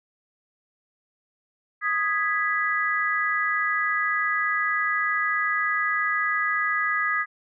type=chord; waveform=sine; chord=G# minor; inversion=second; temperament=equal; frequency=1244.5 / 1661.2 / 1975.5 Hz; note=D#6 / G#6 / B6; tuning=0 / 0 / 0 cents; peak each=-26 dBFS; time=1.81-7.26 s; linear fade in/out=50 ms; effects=none